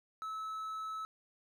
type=tone with hard clipping; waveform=triangle; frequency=1300 Hz; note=E6; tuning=24 cents flat; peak=-39 dBFS; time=0.22-1.05 s; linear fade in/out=0 ms; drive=6 dB; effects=none